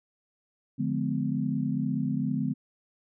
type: chord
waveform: sine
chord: D diminished seventh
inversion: none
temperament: just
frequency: 146.83 / 176.2 / 211.4 / 253.7 Hz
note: D3 / F3 / Ab3 / Cb4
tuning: 0 / +16 / +31 / +47 cents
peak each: -31 / -34 / -31 / -30 dBFS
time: 0.78-2.54 s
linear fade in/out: 20 ms
effects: none